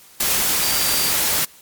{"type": "tone in noise", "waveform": "sine", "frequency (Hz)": 4699, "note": "D8", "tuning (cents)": 0, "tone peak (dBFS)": -25, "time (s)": [0.63, 1.11], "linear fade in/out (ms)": 5, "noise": "white", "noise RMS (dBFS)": -19, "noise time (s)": [0.2, 1.45], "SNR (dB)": -9, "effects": ["white hiss -47 dBFS RMS until 1.61 s", "MP3 96 kbps"]}